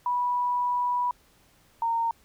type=tone pair in turn; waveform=sine; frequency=980 / 920.9 Hz; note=B5 / A#5; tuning=-14 / -21 cents; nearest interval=minor second; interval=107 cents; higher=first; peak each=-23 dBFS; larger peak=neither; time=0.06-1.11 / 1.82-2.11 s; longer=first; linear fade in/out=2 ms; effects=pink hiss -61 dBFS RMS until 2.24 s